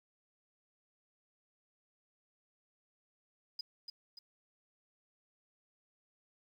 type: tone with echo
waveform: sine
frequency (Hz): 4978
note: D#8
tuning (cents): 0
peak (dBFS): -36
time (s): 3.59-3.61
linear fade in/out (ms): 5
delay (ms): 290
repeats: 2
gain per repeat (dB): -6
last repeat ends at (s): 4.19
effects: tanh soft clip ceiling -32 dBFS + 11-bit